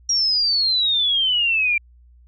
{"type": "exponential sweep", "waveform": "sine", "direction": "down", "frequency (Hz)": [5690, 2349], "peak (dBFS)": -16, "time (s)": [0.09, 1.78], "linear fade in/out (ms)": 5, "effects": ["added 60 Hz sine -47 dBFS peak until 2.27 s"]}